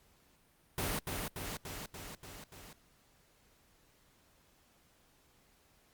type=noise with echo; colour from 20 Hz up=pink; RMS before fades=-35 dBFS; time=0.78-0.99 s; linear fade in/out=2 ms; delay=290 ms; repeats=6; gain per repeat=-3 dB; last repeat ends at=2.73 s; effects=pink hiss -68 dBFS RMS until 5.93 s + Opus 48 kbps